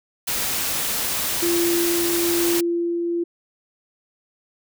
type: noise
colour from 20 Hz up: white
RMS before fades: -24 dBFS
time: 0.27-2.61 s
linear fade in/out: 10 ms
type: tone with tremolo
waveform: sine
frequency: 342.5 Hz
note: F4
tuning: 34 cents flat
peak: -18 dBFS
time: 1.42-3.24 s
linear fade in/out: 10 ms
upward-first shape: triangle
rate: 1.1 Hz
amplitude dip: 30%
effects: none